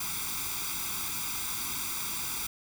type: noise with comb filter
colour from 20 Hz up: white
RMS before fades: -34 dBFS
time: 0-2.47 s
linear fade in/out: 5 ms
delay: 0.84 ms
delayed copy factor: +1
effects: none